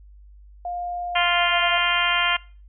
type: tone with pitch glide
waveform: sine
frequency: 706 to 687.5 Hz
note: F5 to F5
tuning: +19 to -27 cents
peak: -26 dBFS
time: 0.65-1.78 s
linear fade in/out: 2 ms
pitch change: -46 cents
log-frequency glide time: 1.08-1.6 s
type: harmonic tone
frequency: 349.2 Hz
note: F4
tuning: in tune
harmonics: 2 / 3 / 4 / 5 / 6 / 7 / 8 / 9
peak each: -29 / -26 / -26 / -28 / -26 / -27 / -27 / -26 dBFS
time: 1.15-2.37 s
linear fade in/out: 10 ms
effects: noise-tail reverb RT60 0.4 s tail -23 dB re dry + added 50 Hz sine -44 dBFS peak until 2.68 s